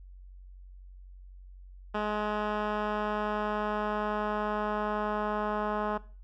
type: tone with low-pass filter sweep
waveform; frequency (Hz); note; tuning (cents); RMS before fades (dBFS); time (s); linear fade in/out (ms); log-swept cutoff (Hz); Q
10% pulse; 210.6; G#3; +24; -31; 1.94-5.98; 10; 2100 to 1400; 1.2
effects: noise-tail reverb RT60 0.4 s tail -19 dB re dry + added 46 Hz sine -46 dBFS peak until 6.23 s